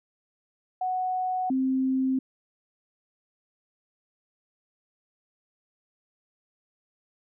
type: tone pair in turn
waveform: sine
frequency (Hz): 740 / 262.4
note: F#5 / C4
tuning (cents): 0 / +5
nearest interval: octave + tritone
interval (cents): 1795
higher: first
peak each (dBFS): -25 / -22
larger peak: second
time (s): 0.81-1.5 / 1.5-2.19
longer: neither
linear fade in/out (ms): 5
effects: none